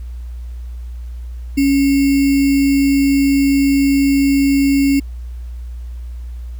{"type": "tone with sample-and-hold", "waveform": "sine", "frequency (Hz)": 277.2, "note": "C#4", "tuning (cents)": 0, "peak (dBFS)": -10, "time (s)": [1.57, 5], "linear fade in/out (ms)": 10, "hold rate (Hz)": 2450, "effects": ["added 60 Hz sine -25 dBFS peak until 6.59 s", "pink hiss -53 dBFS RMS until 6.59 s"]}